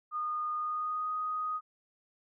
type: tone with pitch glide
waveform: sine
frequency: 1225 to 1247.1 Hz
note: D#6 to D#6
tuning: -27 to +4 cents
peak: -31 dBFS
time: 0.11-1.61 s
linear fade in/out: 50 ms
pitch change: +31 cents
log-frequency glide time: 0.56-1.11 s
effects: none